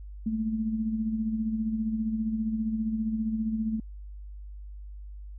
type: tone with tremolo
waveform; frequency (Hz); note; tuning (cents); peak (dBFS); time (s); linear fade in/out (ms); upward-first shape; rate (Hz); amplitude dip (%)
sine; 220.4; A3; +3; -24; 0.26-3.8; 5; sine; 15; 50
effects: added 50 Hz sine -39 dBFS peak until 5.38 s